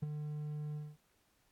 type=tone with ADSR envelope; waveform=triangle; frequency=150 Hz; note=D3; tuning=37 cents sharp; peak=-29 dBFS; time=0.02-0.97 s; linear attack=11 ms; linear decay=16 ms; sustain=-7 dB; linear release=220 ms; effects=pink hiss -74 dBFS RMS until 1.51 s + AAC 64 kbps